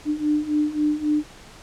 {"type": "beating tone pair", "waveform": "sine", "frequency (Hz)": [297.8, 301.5], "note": ["D4", "D4"], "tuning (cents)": [24, 46], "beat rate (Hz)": 3.7, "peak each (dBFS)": [-24, -21], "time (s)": [0.05, 1.24], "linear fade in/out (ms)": 50, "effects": ["pink hiss -45 dBFS RMS until 1.62 s", "low-pass 8000 Hz 12 dB/octave"]}